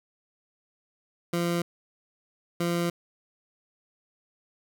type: tone bursts at uneven times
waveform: 20% pulse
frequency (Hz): 171.9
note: F3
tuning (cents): -27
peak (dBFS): -20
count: 2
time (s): 1.33-1.62 / 2.6-2.9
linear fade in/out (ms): 5
effects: none